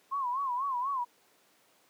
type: tone with vibrato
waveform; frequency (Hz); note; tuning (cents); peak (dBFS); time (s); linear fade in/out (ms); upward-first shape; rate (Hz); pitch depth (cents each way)
sine; 1044; C6; -4; -29; 0.11-1.05; 20; sine; 4.1; 140
effects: pink hiss -65 dBFS RMS until 1.89 s + high-pass 300 Hz 12 dB/octave